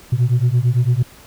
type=beating tone pair; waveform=sine; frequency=118.3 / 127.2 Hz; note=A#2 / C3; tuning=+26 / -48 cents; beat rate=8.9 Hz; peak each=-14 dBFS; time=0.12-1.03 s; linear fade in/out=10 ms; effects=tanh soft clip ceiling -9 dBFS + pink hiss -44 dBFS RMS until 1.26 s